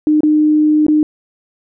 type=tone with dropouts; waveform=sine; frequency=304.4 Hz; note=D#4; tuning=38 cents flat; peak=-8 dBFS; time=0.07-1.03 s; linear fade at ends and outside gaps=1 ms; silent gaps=0.206-0.233 / 0.866-0.883 s; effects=none